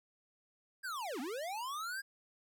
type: linear two-way sweep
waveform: square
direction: down then up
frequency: 1646 to 231.6 to 1646 Hz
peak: -39 dBFS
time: 0.83-2.02 s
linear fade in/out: 20 ms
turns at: 1.2 s
effects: none